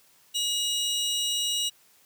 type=tone pair together; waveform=sawtooth; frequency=2883 / 3844 Hz; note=F#7 / B7; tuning=-46 / -48 cents; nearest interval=perfect fourth; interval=498 cents; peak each=-24 / -26 dBFS; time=0.34-1.7 s; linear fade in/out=20 ms; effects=white hiss -60 dBFS RMS until 2.05 s + high-pass 80 Hz 12 dB/octave